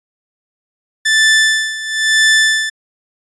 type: tone with tremolo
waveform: sawtooth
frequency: 1760 Hz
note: A6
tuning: in tune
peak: -4 dBFS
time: 1.05-2.7 s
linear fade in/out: 10 ms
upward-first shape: sine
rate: 1 Hz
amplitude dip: 80%
effects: resampled to 22050 Hz